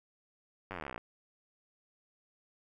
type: slowing click train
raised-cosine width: 0.5 ms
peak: -25 dBFS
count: 21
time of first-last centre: 0.71-0.979 s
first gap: 10 ms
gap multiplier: 1.03
effects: 11-bit